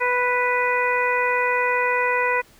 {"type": "harmonic tone", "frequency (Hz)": 493.9, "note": "B4", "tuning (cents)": 0, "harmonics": [1, 2, 3, 4, 5], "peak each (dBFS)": [-24, -23, -27, -24, -27], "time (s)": [0, 2.42], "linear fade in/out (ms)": 20, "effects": ["pink hiss -53 dBFS RMS until 2.59 s"]}